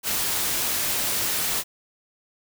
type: noise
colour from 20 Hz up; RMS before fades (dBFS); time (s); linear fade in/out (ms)
white; -25; 0.03-1.64; 50
effects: none